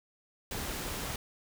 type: noise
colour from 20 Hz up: pink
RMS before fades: -37 dBFS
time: 0.51-1.16 s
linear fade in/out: 2 ms
effects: none